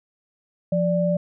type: tone pair together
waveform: sine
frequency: 174.61 / 587.3 Hz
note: F3 / D5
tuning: 0 / 0 cents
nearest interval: octave + major sixth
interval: 2100 cents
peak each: -21 dBFS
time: 0.72-1.17 s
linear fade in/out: 5 ms
effects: none